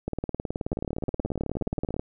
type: two click trains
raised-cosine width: 2 ms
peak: -18 / -15 dBFS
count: 22 / 37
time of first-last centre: 0.73-1.965 / 0.08-1.995 s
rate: 17 / 18.8 Hz
effects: none